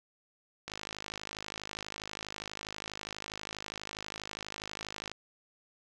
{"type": "click train", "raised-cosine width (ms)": 0.2, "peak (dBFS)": -21, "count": 233, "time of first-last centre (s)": [0.68, 5.116], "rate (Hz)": 52.3, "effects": []}